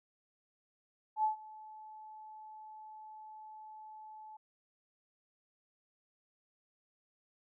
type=tone with ADSR envelope; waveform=sine; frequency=864 Hz; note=A5; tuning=32 cents flat; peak=-26 dBFS; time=1.16-4.37 s; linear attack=78 ms; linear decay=120 ms; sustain=-22 dB; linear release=7 ms; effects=none